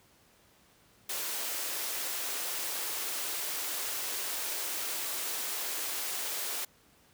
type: high-pass noise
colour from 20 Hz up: white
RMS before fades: -35 dBFS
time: 1.09-6.65 s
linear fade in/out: 5 ms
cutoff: 310 Hz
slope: 24 dB/octave
effects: pink hiss -63 dBFS RMS until 7.13 s + high-pass 60 Hz 12 dB/octave